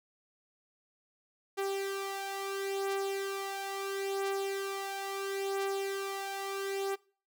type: beating tone pair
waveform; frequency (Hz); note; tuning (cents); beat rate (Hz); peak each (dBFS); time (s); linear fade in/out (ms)
sawtooth; 392 / 392.74; G4 / G4; 0 / +3; 0.74; -31 / -35; 1.57-6.96; 20
effects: noise-tail reverb RT60 0.4 s tail -22 dB re dry